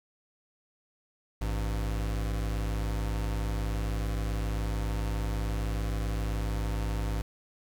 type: tone pair together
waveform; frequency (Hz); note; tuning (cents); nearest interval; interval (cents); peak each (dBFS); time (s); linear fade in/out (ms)
square; 53.45 / 100.9; A1 / G#2; -49 / -49; major seventh; 1100; -30 / -37; 1.41-7.22; 5
effects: 9-bit